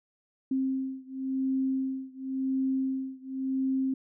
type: beating tone pair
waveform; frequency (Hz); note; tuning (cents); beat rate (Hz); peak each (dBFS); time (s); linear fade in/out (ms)
sine; 264.4 / 265.33; C4 / C4; +18 / +24; 0.93; -30 / -31; 0.51-3.94; 5
effects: none

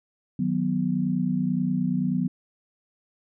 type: chord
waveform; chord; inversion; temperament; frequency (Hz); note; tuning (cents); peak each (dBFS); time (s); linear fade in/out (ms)
sine; B major; first; equal; 155.56 / 185 / 246.9; D#3 / F#3 / B3; 0 / 0 / 0; -29 / -25 / -26; 0.39-2.28; 5
effects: none

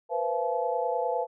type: tone cluster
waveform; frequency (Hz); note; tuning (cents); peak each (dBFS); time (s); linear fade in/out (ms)
sine; 486.2 / 516 / 681 / 861; B4 / C5 / F5 / A5; -27 / -24 / -44 / -38; -31; 0.09-1.27; 50
effects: none

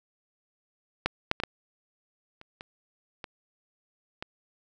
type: clicks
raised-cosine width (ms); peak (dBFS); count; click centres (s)
0.3; -8 / -7 / -15 / -11 / -30 / -24 / -21 / -19; 8; 1.06 / 1.314 / 1.401 / 1.436 / 2.414 / 2.609 / 3.242 / 4.225
effects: none

